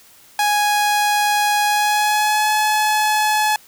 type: tone with pitch glide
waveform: sawtooth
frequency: 830.6 to 853 Hz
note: G#5 to G#5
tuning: 0 to +46 cents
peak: -11 dBFS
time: 0.39-3.56 s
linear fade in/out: 2 ms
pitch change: +46 cents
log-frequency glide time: 1.65-2.52 s
effects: white hiss -48 dBFS RMS until 3.67 s